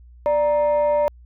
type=tone pair together; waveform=sine; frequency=590 / 936.6 Hz; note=D5 / A#5; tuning=+8 / +8 cents; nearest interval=minor sixth; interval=800 cents; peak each=-15 / -22 dBFS; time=0.26-1.08 s; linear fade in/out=0 ms; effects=tanh soft clip ceiling -12 dBFS + added 60 Hz sine -43 dBFS peak until 1.25 s